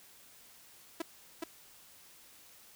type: tone with echo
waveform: sawtooth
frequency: 329.6 Hz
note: E4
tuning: in tune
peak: -29 dBFS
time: 1-1.02 s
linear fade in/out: 5 ms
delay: 420 ms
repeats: 1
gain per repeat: -2 dB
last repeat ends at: 1.44 s
effects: white hiss -58 dBFS RMS until 2.75 s